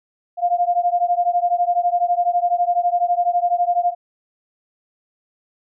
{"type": "beating tone pair", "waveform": "sine", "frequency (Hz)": [698.5, 710.5], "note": ["F5", "F5"], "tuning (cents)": [0, 30], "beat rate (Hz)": 12, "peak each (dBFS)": [-18, -19], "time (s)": [0.37, 3.95], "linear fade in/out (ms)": 50, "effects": []}